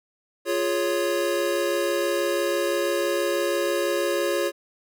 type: chord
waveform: square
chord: Db major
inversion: first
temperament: equal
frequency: 349.2 / 415.3 / 554.4 Hz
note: F4 / Ab4 / Db5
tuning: 0 / 0 / 0 cents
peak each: -27 / -29 / -26 dBFS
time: 0.45-4.52 s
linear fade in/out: 50 ms
effects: none